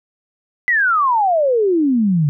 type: exponential sweep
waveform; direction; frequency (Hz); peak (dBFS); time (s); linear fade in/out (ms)
sine; down; 2023 to 140; -12; 0.68-2.29; 0
effects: none